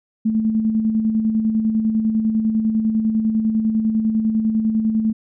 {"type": "tone with tremolo", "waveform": "sine", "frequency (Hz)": 220, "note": "A3", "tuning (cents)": 0, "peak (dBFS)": -14, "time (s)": [0.25, 5.13], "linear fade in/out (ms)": 10, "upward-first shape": "square", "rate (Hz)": 10, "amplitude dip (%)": 40, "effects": []}